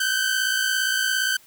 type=tone pair together; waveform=sawtooth; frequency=1510.6 / 1568 Hz; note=F#6 / G6; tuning=+35 / 0 cents; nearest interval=minor second; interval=65 cents; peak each=-20 dBFS; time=0-1.37 s; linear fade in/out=5 ms; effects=white hiss -53 dBFS RMS until 1.46 s